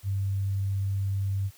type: tone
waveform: sine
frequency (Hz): 98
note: G2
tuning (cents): 0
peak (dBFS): -25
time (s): 0.03-1.51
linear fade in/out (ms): 50
effects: white hiss -56 dBFS RMS until 1.57 s